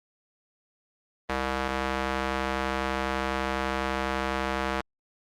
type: tone with band-pass filter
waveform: square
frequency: 66 Hz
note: C2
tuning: 16 cents sharp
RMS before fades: -29 dBFS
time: 1.29-4.81 s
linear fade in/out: 5 ms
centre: 1300 Hz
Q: 0.71
effects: Opus 32 kbps